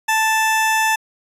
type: tone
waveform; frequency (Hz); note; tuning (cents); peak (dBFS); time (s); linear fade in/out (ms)
20% pulse; 880; A5; 0; -10; 0.08-0.96; 10
effects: resampled to 32000 Hz